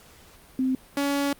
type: tone pair in turn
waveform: sine / sawtooth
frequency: 260 / 282.1 Hz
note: C4 / C#4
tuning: -11 / +30 cents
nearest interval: minor second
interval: 141 cents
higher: second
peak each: -21 / -19 dBFS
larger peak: second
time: 0.59-0.75 / 0.97-1.33 s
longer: second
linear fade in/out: 2 ms
effects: pink hiss -52 dBFS RMS until 1.39 s + Opus 48 kbps